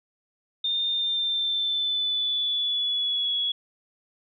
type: tone with pitch glide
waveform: sine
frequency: 3623 to 3361 Hz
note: A7 to G#7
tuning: +50 to +20 cents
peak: -23 dBFS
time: 0.64-3.52 s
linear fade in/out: 5 ms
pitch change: -130 cents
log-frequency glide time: 0.91-3.34 s
effects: none